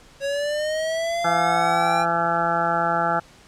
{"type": "linear sweep", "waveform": "square", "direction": "up", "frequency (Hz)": [550, 802], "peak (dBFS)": -23, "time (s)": [0.2, 2.06], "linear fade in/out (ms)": 50}
{"type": "harmonic tone", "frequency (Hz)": 169.1, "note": "E3", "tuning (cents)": 44, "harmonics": [1, 2, 3, 4, 5, 7, 8, 9, 10], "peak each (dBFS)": [-31, -33, -32, -25, -24, -32, -24, -31, -35], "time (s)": [1.24, 3.2], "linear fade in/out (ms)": 10}
{"effects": ["pink hiss -50 dBFS RMS until 3.47 s", "low-pass 8000 Hz 12 dB/octave"]}